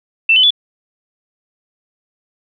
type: tone with pitch steps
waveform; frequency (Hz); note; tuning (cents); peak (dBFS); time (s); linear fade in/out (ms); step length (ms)
sine; 2672 / 3034 / 3445; E7 / F#7 / A7; +23 / +43 / -37; -7; 0.29-0.506; 5; 72
effects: none